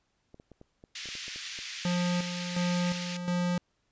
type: clicks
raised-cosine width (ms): 2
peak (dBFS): -36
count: 11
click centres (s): 0.344 / 0.399 / 0.517 / 0.614 / 0.839 / 1.057 / 1.088 / 1.153 / 1.281 / 1.36 / 1.589
type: band-pass noise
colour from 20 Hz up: pink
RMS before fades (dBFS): -40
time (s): 0.95-3.17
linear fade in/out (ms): 5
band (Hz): 2000 to 6500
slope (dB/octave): 24
type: tone with tremolo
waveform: square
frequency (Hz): 176.9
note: F3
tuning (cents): +23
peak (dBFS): -27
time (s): 1.85-3.58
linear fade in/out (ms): 2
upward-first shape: square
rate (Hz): 1.4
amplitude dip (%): 60
effects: pink hiss -75 dBFS RMS until 3.91 s + resampled to 16000 Hz